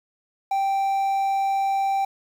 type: tone with quantisation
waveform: triangle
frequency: 783 Hz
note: G5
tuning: 2 cents flat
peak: -18 dBFS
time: 0.51-2.05 s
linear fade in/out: 5 ms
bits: 8
effects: none